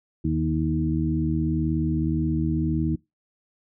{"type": "harmonic tone with a mistuned harmonic", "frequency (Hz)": 79.2, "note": "D#2", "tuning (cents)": 31, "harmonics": [1, 2, 3, 4], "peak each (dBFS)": [-28, -25, -29, -26], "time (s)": [0.24, 2.96], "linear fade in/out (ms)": 10, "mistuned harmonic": 2, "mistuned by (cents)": -30, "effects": ["noise-tail reverb RT60 0.2 s tail -22 dB re dry"]}